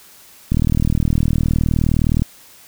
click train, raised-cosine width 5 ms, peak -4 dBFS, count 68, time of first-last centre 0.52-2.221 s, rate 39.4 Hz, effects white hiss -45 dBFS RMS until 2.67 s

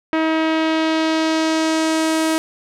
sawtooth tone with low-pass filter sweep, 319 Hz, D#4, 43 cents sharp, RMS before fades -18 dBFS, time 0.13-2.38 s, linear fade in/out 0 ms, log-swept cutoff 2300 to 11000 Hz, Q 1.2, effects none

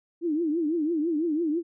sine tone with vibrato, 319.5 Hz, D#4, 46 cents sharp, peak -23 dBFS, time 0.21-1.63 s, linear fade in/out 50 ms, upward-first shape triangle, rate 6 Hz, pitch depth 180 cents each way, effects none

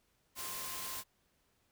sine tone in noise, 1050 Hz, C6, 6 cents sharp, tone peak -49 dBFS, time 0.35-1.04 s, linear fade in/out 50 ms, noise white, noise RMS -42 dBFS, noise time 0.35-1.04 s, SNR -10 dB, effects pink hiss -75 dBFS RMS until 1.71 s

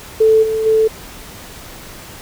sine tone with level steps, 440 Hz, A4, in tune, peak -7 / -15 / -9 dBFS, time 0.2-0.88 s, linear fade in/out 10 ms, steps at 0.42 / 0.65 s, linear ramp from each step 20 ms, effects pink hiss -35 dBFS RMS until 2.21 s

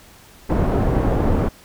pink low-pass noise, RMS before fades -18 dBFS, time 0.49-1.49 s, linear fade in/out 10 ms, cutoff 720 Hz, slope 12 dB/octave, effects pink hiss -47 dBFS RMS until 1.64 s

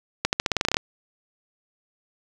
accelerating click train, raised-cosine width 0.2 ms, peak -3 dBFS, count 12, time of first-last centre 0.25-0.769 s, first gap 79 ms, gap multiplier 0.89, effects none

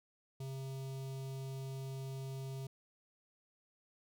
square tone with notch filter, 133.9 Hz, C3, 40 cents sharp, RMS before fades -43 dBFS, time 0.4-2.67 s, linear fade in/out 5 ms, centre 1600 Hz, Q 0.73, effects none

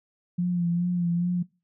sine tone with vibrato, 174.61 Hz, F3, in tune, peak -22 dBFS, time 0.38-1.43 s, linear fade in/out 10 ms, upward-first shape sine, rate 2.4 Hz, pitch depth 37 cents each way, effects noise-tail reverb RT60 0.3 s tail -23 dB re dry

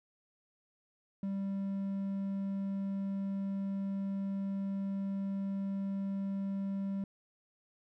triangle tone, 196 Hz, G3, in tune, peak -31 dBFS, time 1.23-7.04 s, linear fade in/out 2 ms, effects none

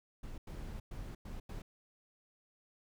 brown noise bursts at uneven times, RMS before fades -44 dBFS, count 5, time 0.23-0.38 / 0.47-0.8 / 0.91-1.15 / 1.25-1.4 / 1.49-1.62 s, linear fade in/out 5 ms, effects none

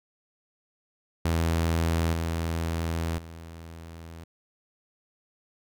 sawtooth tone with level steps, 82.6 Hz, E2, 4 cents sharp, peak -19 / -23 / -37 dBFS, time 1.25-4.24 s, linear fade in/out 5 ms, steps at 2.13 / 3.18 s, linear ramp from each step 2 ms, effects none

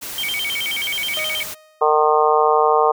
white noise, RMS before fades -30 dBFS, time 0.01-1.55 s, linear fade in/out 20 ms
sine tone with vibrato, 2662 Hz, E7, 16 cents sharp, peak -21 dBFS, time 0.18-1.43 s, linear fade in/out 2 ms, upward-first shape square, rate 9.4 Hz, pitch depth 290 cents each way
sawtooth tone with exponential decay, 622.3 Hz, D#5, in tune, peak -22 dBFS, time 1.17-2.05 s, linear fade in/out 1 ms, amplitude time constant 190 ms
harmonic tone, 152.6 Hz, D#3, 33 cents flat, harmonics 3 / 4 / 5 / 6 / 7 / 8, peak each -17 / -22 / -18 / -22 / -19 / -22 dBFS, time 1.81-2.92 s, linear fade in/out 10 ms
effects none

